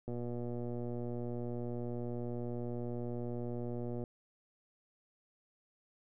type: click train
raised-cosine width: 2 ms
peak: -28 dBFS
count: 476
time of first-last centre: 0.08-4.038 s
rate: 120 Hz
effects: none